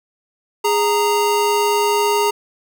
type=tone pair together; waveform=square; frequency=412.9 / 927 Hz; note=G#4 / A#5; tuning=-10 / -10 cents; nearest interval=octave + major second; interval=1400 cents; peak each=-18 dBFS; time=0.64-2.31 s; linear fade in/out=10 ms; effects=none